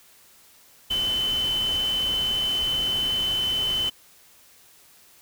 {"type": "tone in noise", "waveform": "sine", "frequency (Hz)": 3042, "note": "F#7", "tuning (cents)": 47, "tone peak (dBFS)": -22, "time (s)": [0.9, 3.9], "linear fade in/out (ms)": 10, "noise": "pink", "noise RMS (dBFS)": -36, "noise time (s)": [0.9, 3.9], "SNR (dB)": 11, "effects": ["white hiss -54 dBFS RMS until 5.21 s"]}